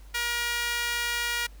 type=tone with high-pass filter; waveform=sawtooth; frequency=475.9 Hz; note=A#4; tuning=36 cents sharp; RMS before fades=-29 dBFS; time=0.14-1.47 s; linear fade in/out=10 ms; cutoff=1800 Hz; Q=1.5; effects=added 50 Hz sine -44 dBFS peak until 1.6 s + pink hiss -58 dBFS RMS until 1.6 s